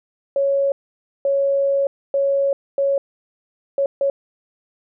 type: tone bursts at uneven times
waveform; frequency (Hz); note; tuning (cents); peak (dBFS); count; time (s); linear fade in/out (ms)
sine; 554.4; C#5; 0; -15; 6; 0.36-0.72 / 1.25-1.87 / 2.14-2.53 / 2.78-2.98 / 3.78-3.86 / 4.01-4.1; 2
effects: none